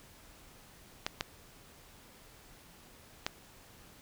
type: clicks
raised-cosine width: 0.2 ms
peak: -14 dBFS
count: 3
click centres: 1.065 / 1.209 / 3.265 s
effects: pink hiss -57 dBFS RMS until 4.01 s